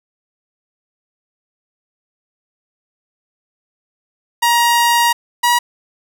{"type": "tone pair in turn", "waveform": "sawtooth", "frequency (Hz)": [945, 961.5], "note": ["A#5", "B5"], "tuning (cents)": [23, -47], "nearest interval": "unison", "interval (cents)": 30, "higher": "second", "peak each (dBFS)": [-7, -7], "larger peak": "neither", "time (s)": [[4.42, 5.13], [5.43, 5.59]], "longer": "first", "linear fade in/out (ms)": 10, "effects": []}